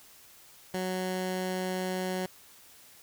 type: tone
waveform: 15% pulse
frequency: 185 Hz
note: F#3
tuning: in tune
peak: -24 dBFS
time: 0.74-2.26 s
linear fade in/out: 2 ms
effects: white hiss -55 dBFS RMS until 3.02 s